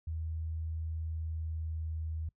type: tone with pitch glide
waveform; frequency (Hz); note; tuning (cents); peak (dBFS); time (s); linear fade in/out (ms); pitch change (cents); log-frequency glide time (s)
sine; 80.3 to 79.65; E2 to D#2; -45 to +41; -34; 0.07-2.29; 5; -14; 0.98-2.07
effects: noise-tail reverb RT60 0.1 s tail -24 dB re dry